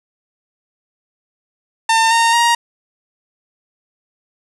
sawtooth tone with pitch steps, 902 / 921 / 940.3 Hz, A5 / A#5 / A#5, +43 / -21 / +15 cents, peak -7 dBFS, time 1.89-2.55 s, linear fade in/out 5 ms, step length 220 ms, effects resampled to 24000 Hz + 7-bit

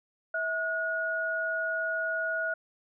sine tone pair together, 649 / 1448.6 Hz, E5 / F#6, -27 / -37 cents, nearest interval octave + major second, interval 1390 cents, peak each -33 / -29 dBFS, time 0.34-2.54 s, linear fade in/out 5 ms, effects none

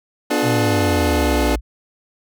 25% pulse chord, B diminished seventh, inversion none, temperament just, 246.9 / 296.3 / 355.6 / 426.7 Hz, B3 / D4 / F4 / Ab4, 0 / +15 / +31 / +47 cents, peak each -19 / -16 / -21 / -20 dBFS, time 0.3-1.56 s, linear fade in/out 10 ms
sine exponential sweep, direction down, 127.2 to 55 Hz, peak -19 dBFS, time 0.42-1.61 s, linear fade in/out 50 ms
effects none

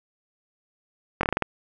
slowing click train, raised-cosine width 0.5 ms, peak -7 dBFS, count 7, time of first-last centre 1.21-1.423 s, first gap 22 ms, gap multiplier 1.19, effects none

